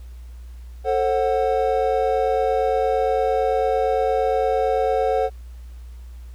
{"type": "chord", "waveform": "triangle", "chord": "F# diminished", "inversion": "first", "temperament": "just", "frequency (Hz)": [444, 532.8, 740], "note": ["A4", "C5", "F#5"], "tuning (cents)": [16, 31, 0], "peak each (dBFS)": -20, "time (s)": [0.84, 5.3], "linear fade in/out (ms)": 50, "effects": ["added 60 Hz sine -35 dBFS peak until 6.34 s", "pink hiss -57 dBFS RMS until 6.34 s"]}